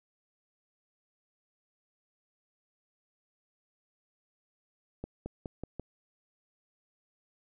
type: accelerating click train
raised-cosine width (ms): 2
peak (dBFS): -24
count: 5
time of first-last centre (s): 5.04-5.797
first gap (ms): 220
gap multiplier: 0.9
effects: none